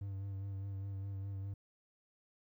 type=tone with vibrato; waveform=triangle; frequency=98 Hz; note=G2; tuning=in tune; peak=-37 dBFS; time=0.01-1.54 s; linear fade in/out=5 ms; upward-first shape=sine; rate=4.9 Hz; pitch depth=27 cents each way; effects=13-bit